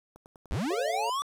click train, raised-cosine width 1 ms, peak -37 dBFS, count 6, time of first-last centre 0.16-0.655 s, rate 10.1 Hz
square linear sweep, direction up, 35 to 1174.7 Hz, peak -29 dBFS, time 0.51-1.22 s, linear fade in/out 0 ms
sine chord, A augmented, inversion none, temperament equal with one note detuned, 440 / 559.5 / 698.5 Hz, A4 / C#5 / E#5, 0 / +16 / 0 cents, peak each -36 / -37 / -34 dBFS, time 0.7-1.1 s, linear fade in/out 5 ms
effects low-pass 10000 Hz 12 dB/octave + 9-bit

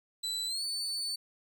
35% pulse tone with pitch glide, 3983 to 4497 Hz, B7 to C#8, +14 to +24 cents, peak -31 dBFS, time 0.23-1.16 s, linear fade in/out 10 ms, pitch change +210 cents, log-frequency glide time 0.47-0.63 s, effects 12-bit

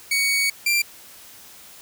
sawtooth tone pair in turn, 2238 / 2369 Hz, C#7 / D7, +16 / +14 cents, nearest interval minor second, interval 98 cents, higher second, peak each -15 / -14 dBFS, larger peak second, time 0.11-0.5 / 0.66-0.82 s, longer first, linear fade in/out 5 ms, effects white hiss -45 dBFS RMS until 1.81 s

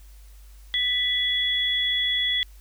sine tone pair together, 1976 / 3377 Hz, B6 / G#7, 0 / +28 cents, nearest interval major sixth, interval 928 cents, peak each -27 / -22 dBFS, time 0.74-2.43 s, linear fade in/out 0 ms, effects added 50 Hz sine -44 dBFS peak until 2.6 s + white hiss -58 dBFS RMS until 2.6 s

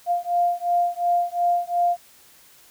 sine beating tone pair, 698.5 / 701.3 Hz, F5 / F5, 0 / +7 cents, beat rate 2.8 Hz, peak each -22 dBFS, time 0.06-1.97 s, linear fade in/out 50 ms, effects white hiss -52 dBFS RMS until 2.7 s

